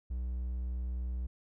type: tone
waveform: triangle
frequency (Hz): 61.74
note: B1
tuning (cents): 0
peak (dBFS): -31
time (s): 0.1-1.27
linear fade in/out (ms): 10
effects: none